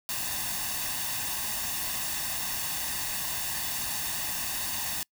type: noise with comb filter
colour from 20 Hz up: white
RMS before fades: -32 dBFS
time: 0.09-5.03 s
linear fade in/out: 0 ms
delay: 1.1 ms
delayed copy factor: +0.65
effects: noise-tail reverb RT60 0.1 s tail -26 dB re dry